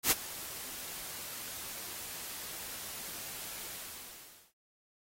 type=noise with ADSR envelope; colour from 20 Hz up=white; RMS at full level=-24 dBFS; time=0.03-4.53 s; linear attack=76 ms; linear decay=34 ms; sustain=-19 dB; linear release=870 ms; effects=AAC 48 kbps